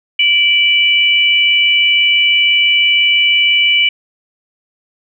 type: tone pair together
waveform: sine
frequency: 2326 / 2960 Hz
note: D7 / F#7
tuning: -17 / 0 cents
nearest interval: major third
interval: 417 cents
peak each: -11 dBFS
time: 0.19-3.89 s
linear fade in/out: 5 ms
effects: none